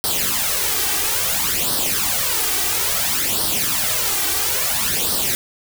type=noise with flanger; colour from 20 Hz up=white; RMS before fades=-20 dBFS; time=0.04-5.35 s; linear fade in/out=0 ms; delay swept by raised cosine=0.21 to 2.61 ms; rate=0.59 Hz; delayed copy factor=+0.7; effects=none